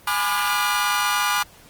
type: chord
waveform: sawtooth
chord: G# diminished seventh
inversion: none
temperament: just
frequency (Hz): 830.6 / 996.7 / 1196.1 / 1435.3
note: G#5 / B5 / D6 / F6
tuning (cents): 0 / +16 / +31 / +47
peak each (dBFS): -23 / -22 / -20 / -21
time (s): 0.07-1.43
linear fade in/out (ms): 5
effects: pink hiss -49 dBFS RMS until 1.69 s + Opus 24 kbps